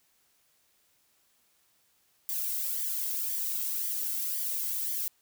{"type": "noise with flanger", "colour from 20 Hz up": "violet", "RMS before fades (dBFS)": -32, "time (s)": [2.29, 5.08], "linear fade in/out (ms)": 0, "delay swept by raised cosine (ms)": [0.74, 1.73], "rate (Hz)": 1.9, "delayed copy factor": -0.6, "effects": ["white hiss -69 dBFS RMS until 5.21 s"]}